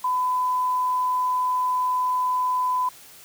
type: tone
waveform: sine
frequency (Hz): 1005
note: B5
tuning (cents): +30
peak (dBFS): -20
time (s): 0.04-2.89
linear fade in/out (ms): 5
effects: white hiss -47 dBFS RMS until 3.24 s